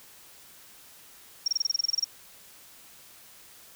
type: tone bursts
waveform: sine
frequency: 5570 Hz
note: F8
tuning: 5 cents flat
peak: -21 dBFS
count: 13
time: 1.46-2.044 s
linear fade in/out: 5 ms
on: 20 ms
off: 27 ms
effects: white hiss -52 dBFS RMS until 3.75 s